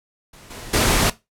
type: noise with level steps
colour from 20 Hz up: pink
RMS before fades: -45 / -36 / -17 dBFS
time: 0.33-1.1 s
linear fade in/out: 5 ms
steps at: 0.5 / 0.73 s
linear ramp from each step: 10 ms
effects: noise-tail reverb RT60 0.2 s tail -17 dB re dry + low-pass 12000 Hz 12 dB/octave